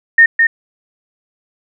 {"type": "tone with echo", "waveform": "sine", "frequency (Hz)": 1835, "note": "A#6", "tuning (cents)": -28, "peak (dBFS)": -3, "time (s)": [0.18, 0.26], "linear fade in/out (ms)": 5, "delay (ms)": 210, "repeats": 1, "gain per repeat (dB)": -4, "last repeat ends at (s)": 0.47, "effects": []}